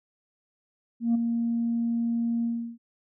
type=tone with ADSR envelope; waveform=sine; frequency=233.1 Hz; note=A#3; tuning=in tune; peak=-16 dBFS; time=1-2.78 s; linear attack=150 ms; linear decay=10 ms; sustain=-7 dB; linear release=340 ms; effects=tanh soft clip ceiling -18 dBFS